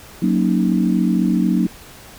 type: chord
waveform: sine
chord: D# minor seventh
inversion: first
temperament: equal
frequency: 185 / 233.1 / 277.2 / 311.1 Hz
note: F#3 / A#3 / C#4 / D#4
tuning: 0 / 0 / 0 / 0 cents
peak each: -17 / -19 / -23 / -21 dBFS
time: 0.22-1.67 s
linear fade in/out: 5 ms
effects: pink hiss -41 dBFS RMS until 2.18 s